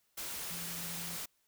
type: tone in noise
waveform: sine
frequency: 170.6 Hz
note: F3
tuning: 40 cents flat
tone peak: -47 dBFS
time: 0.5-1.17 s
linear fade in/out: 10 ms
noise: white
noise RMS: -41 dBFS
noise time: 0.17-1.26 s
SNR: -9 dB
effects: white hiss -75 dBFS RMS until 1.47 s